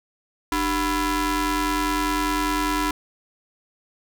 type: ring-modulated tone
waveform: sawtooth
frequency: 345 Hz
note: F4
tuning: 21 cents flat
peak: -14 dBFS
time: 0.52-2.91 s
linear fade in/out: 2 ms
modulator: 645 Hz
effects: 9-bit